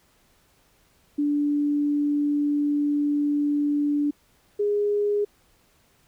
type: tone pair in turn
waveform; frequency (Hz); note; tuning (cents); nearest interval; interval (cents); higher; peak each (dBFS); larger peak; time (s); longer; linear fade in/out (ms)
sine; 291.5 / 412.2; D4 / G#4; -13 / -13; tritone; 600; second; -20; neither; 1.18-4.11 / 4.59-5.25; first; 10
effects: pink hiss -62 dBFS RMS until 6.07 s